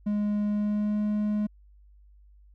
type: tone with pitch glide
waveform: triangle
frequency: 207.7 to 209.9 Hz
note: G#3 to G#3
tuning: 0 to +19 cents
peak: -22 dBFS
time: 0.06-1.47 s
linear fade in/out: 10 ms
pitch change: +19 cents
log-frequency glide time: 0.47-1.01 s
effects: added 50 Hz sine -52 dBFS peak until 2.54 s